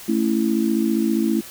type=chord; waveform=sine; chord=A major; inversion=none; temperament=just; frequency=220 / 275 / 330 Hz; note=A3 / C#4 / E4; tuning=0 / -14 / +2 cents; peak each=-20 / -24 / -21 dBFS; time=0.08-1.41 s; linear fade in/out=10 ms; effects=white hiss -39 dBFS RMS until 1.5 s